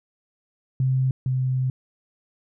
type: tone pair in turn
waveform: sine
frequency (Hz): 130.81 / 129.38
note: C3 / C3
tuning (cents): 0 / -19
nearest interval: unison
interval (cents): 19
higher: first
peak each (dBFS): -18 / -20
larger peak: first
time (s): 0.8-1.11 / 1.26-1.7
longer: second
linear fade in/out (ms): 2
effects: none